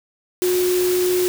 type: tone in noise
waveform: sine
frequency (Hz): 362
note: F#4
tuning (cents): -38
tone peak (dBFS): -16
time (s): 0.42-1.28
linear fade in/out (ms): 0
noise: white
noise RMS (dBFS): -27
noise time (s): 0.42-1.28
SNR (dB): +8
effects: none